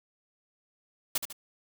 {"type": "noise with echo", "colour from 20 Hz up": "white", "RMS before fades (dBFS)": -28, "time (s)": [1.15, 1.18], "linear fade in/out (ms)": 5, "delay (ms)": 74, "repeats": 2, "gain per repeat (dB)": -7, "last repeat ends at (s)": 1.328, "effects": []}